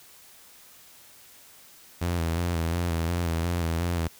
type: tone with vibrato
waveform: sawtooth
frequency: 84.7 Hz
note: E2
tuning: 48 cents sharp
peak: -21 dBFS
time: 2.01-4.08 s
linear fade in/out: 10 ms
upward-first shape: square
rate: 2.8 Hz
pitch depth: 45 cents each way
effects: white hiss -52 dBFS RMS until 4.19 s